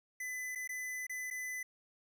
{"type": "tone with dropouts", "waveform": "square", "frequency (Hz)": 2008, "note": "B6", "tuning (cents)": 28, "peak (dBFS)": -39, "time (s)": [0.2, 1.63], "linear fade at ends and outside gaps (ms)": 5, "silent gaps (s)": [[0.551, 0.556], [0.676, 0.691], [1.068, 1.095], [1.303, 1.309]], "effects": []}